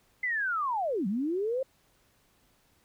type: linear two-way sweep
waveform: sine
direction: down then up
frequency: 2061 to 179.6 to 542 Hz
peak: -27 dBFS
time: 0.23-1.63 s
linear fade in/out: 5 ms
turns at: 1.07 s
effects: pink hiss -67 dBFS RMS until 2.84 s